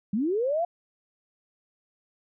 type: linear sweep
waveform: sine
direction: up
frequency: 187.1 to 711 Hz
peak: -23 dBFS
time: 0.13-0.65 s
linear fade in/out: 5 ms
effects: none